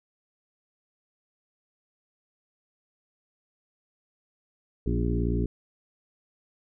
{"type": "harmonic tone with a mistuned harmonic", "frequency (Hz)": 58.6, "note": "A#1", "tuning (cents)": 10, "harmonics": [1, 2, 3, 4, 5, 6, 7], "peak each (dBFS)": [-27, -30, -32, -33, -34, -35, -35], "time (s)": [4.86, 5.46], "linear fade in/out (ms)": 5, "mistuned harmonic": 4, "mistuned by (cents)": 36, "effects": []}